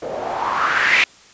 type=noise with low-pass filter sweep; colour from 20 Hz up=blue; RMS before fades=-19 dBFS; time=0.02-1.04 s; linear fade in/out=2 ms; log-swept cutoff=490 to 2400 Hz; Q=4.7; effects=white hiss -47 dBFS RMS until 1.33 s + resampled to 16000 Hz